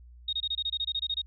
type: tone bursts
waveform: sine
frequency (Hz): 3729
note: A#7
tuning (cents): 0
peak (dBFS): -27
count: 13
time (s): 0.28-1.217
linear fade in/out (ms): 5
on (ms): 49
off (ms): 25
effects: added 60 Hz sine -48 dBFS peak until 1.26 s